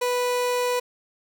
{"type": "tone", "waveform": "30% pulse", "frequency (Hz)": 492.9, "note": "B4", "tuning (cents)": -3, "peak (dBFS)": -19, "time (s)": [0.01, 0.8], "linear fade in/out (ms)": 10, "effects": []}